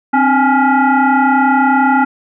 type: tone with frequency modulation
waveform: sine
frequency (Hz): 293.7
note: D4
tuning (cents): 0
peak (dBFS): -8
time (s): 0.13-2.05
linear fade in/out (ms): 10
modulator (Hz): 556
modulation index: 2.1
effects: none